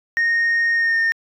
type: tone with pitch glide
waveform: sine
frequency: 1853 to 1825.4 Hz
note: A#6 to A#6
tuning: -11 to -37 cents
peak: -13 dBFS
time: 0.17-1.12 s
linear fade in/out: 0 ms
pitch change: -26 cents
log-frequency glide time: 0.74-0.98 s
effects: tanh soft clip ceiling -14 dBFS